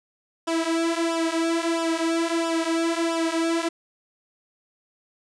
sawtooth tone with flanger, 330.8 Hz, E4, 6 cents sharp, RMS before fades -24 dBFS, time 0.47-3.69 s, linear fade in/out 10 ms, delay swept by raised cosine 0.46 to 5.06 ms, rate 1.5 Hz, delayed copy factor -0.8, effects resampled to 22050 Hz + 9-bit

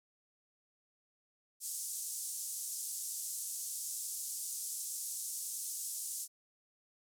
pink band-pass noise, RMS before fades -41 dBFS, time 1.6-6.28 s, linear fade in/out 50 ms, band 6600 to 12000 Hz, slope 24 dB/octave, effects none

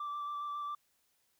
sine tone with vibrato, 1169 Hz, D6, 8 cents flat, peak -34 dBFS, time 0-0.75 s, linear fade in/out 5 ms, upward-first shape square, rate 7.3 Hz, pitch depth 12 cents each way, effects tanh soft clip ceiling -35 dBFS + white hiss -75 dBFS RMS until 1.39 s

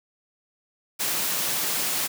white high-pass noise, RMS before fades -26 dBFS, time 0.99-2.08 s, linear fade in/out 20 ms, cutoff 120 Hz, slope 48 dB/octave, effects none

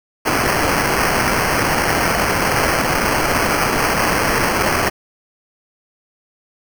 blue noise with sample-and-hold, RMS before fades -17 dBFS, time 0.25-4.9 s, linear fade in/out 20 ms, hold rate 3675 Hz, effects none

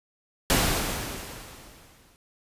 pink noise with exponential decay, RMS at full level -20 dBFS, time 0.5-2.16 s, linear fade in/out 0 ms, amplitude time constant 360 ms, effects resampled to 32000 Hz

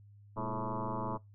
sine tone with frequency modulation, 431.2 Hz, A4, 35 cents flat, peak -33 dBFS, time 0.36-1.18 s, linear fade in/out 20 ms, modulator 111 Hz, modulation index 6.2, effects noise-tail reverb RT60 0.2 s tail -24 dB re dry + added 102 Hz sine -54 dBFS peak until 1.34 s

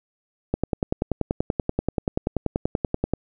click train, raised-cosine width 2 ms, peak -8 dBFS, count 28, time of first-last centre 0.54-3.136 s, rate 10.4 Hz, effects none

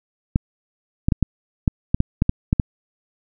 clicks, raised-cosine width 5 ms, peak -3 dBFS, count 11, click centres 0.359 / 1.085 / 1.122 / 1.227 / 1.678 / 1.945 / 2.004 / 2.221 / 2.294 / 2.529 / 2.598 s, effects none

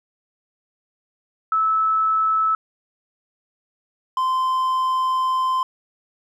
sine / triangle tone pair in turn, 1305 / 1035.8 Hz, E6 / C6, -18 / -18 cents, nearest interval major third, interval 400 cents, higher first, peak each -16 dBFS, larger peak neither, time 1.52-2.55 / 4.17-5.63 s, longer second, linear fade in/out 2 ms, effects none

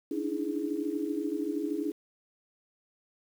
sine tone cluster, 286.8 / 299.8 / 327.8 / 417.8 Hz, D4 / D4 / E4 / G#4, -41 / +36 / -10 / +10 cents, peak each -36 / -34 / -34 / -36 dBFS, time 0.11-1.92 s, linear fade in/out 5 ms, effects 9-bit

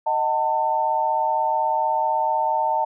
sine chord, D# diminished, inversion none, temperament just, 622.3 / 746.7 / 896 Hz, D#5 / F#5 / A5, 0 / +16 / +31 cents, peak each -26 / -26 / -20 dBFS, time 0.06-2.85 s, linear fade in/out 10 ms, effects none

